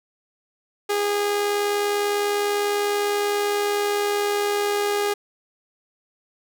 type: tone with amplitude modulation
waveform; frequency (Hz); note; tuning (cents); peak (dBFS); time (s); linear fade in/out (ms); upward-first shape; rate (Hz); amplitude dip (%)
sawtooth; 409.9; G#4; -23; -15; 0.89-5.14; 10; sine; 79.9; 35
effects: none